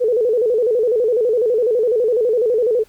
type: tone with vibrato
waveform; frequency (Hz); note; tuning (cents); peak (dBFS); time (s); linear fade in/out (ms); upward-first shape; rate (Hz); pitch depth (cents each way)
sine; 463.5; A#4; -10; -13; 0-2.84; 20; square; 12; 110
effects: pink hiss -53 dBFS RMS until 2.88 s